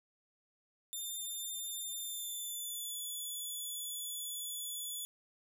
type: tone with pitch glide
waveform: 5% pulse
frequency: 3597 to 3437 Hz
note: A7 to A7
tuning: +37 to -41 cents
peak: -32 dBFS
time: 0.93-5.05 s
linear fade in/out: 0 ms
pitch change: -78 cents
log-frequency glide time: 1.97-2.98 s
effects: none